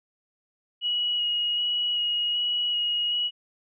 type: tone with vibrato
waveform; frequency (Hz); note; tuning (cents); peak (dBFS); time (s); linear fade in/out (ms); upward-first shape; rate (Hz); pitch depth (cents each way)
sine; 2904; F#7; -33; -23; 0.81-3.31; 50; square; 1.3; 9
effects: none